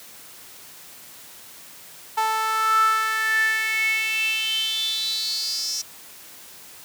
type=tone with high-pass filter sweep; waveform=sawtooth; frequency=440 Hz; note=A4; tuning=in tune; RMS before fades=-23 dBFS; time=2.17-5.82 s; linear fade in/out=10 ms; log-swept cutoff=970 to 5600 Hz; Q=9.3; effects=white hiss -44 dBFS RMS until 6.84 s + high-pass 80 Hz 12 dB/octave